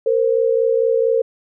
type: tone pair together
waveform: sine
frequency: 458.9 / 523.3 Hz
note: A#4 / C5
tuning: -27 / 0 cents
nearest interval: major second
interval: 227 cents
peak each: -15 / -18 dBFS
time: 0.06-1.22 s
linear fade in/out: 5 ms
effects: none